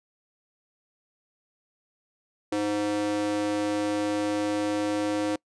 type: tone with high-pass filter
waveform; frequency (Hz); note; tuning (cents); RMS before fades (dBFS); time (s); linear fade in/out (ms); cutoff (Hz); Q
square; 103.83; G#2; 0; -27; 2.52-5.36; 5; 380; 9.8
effects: noise-tail reverb RT60 0.1 s tail -25 dB re dry + resampled to 22050 Hz